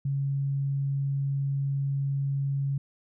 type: tone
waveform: sine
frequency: 138.59 Hz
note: C#3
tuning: in tune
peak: -25 dBFS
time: 0.05-2.78 s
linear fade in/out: 5 ms
effects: none